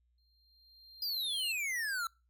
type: tone with exponential growth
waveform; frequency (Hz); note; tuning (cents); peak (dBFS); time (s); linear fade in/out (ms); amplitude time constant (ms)
triangle; 4186; C8; 0; -34; 0.18-1.52; 2; 290
type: exponential sweep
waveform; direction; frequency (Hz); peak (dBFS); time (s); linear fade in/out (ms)
square; down; 4978 to 1318.5; -34; 1.02-2.07; 2
effects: noise-tail reverb RT60 0.3 s tail -26 dB re dry + added 60 Hz sine -70 dBFS peak until 2.29 s